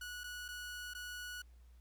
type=tone with dropouts; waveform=sawtooth; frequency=1467 Hz; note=F#6; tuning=15 cents flat; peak=-40 dBFS; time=0.01-1.42 s; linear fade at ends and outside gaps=5 ms; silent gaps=0.236-0.24 / 0.482-0.486 / 0.937-0.948 s; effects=added 60 Hz sine -57 dBFS peak until 1.8 s + pink hiss -75 dBFS RMS until 1.8 s